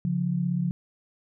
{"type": "tone pair together", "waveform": "sine", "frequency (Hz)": [141, 177.25], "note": ["C#3", "F3"], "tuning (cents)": [30, 26], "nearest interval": "major third", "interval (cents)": 396, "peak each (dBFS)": [-28, -25], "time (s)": [0.05, 0.71], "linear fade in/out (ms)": 0, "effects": []}